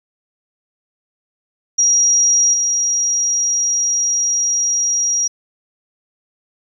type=tone with level steps; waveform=sine; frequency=5710 Hz; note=F8; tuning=37 cents sharp; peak=-10 / -14 dBFS; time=1.78-5.28 s; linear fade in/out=10 ms; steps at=2.53 s; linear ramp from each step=10 ms; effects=8-bit